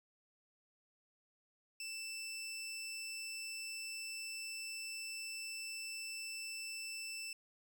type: tone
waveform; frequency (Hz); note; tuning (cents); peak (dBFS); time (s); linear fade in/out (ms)
20% pulse; 2656; E7; +12; -38; 1.8-7.33; 2
effects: none